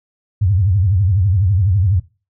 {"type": "tone with vibrato", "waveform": "sine", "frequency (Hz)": 95.8, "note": "G2", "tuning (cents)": -39, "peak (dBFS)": -11, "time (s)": [0.41, 2], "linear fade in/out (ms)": 10, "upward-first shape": "triangle", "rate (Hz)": 12, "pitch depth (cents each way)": 240, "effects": ["noise-tail reverb RT60 0.3 s tail -18 dB re dry"]}